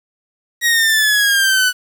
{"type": "exponential sweep", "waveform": "sawtooth", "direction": "down", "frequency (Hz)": [1904, 1480], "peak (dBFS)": -8, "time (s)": [0.61, 1.73], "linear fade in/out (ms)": 50, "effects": ["7-bit"]}